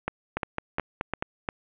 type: two click trains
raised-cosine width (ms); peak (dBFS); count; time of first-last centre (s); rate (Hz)
0.5; -12 / -12; 5 / 5; 0.08-1.488 / 0.37-1.225; 2.84 / 4.68
effects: resampled to 8000 Hz + 8-bit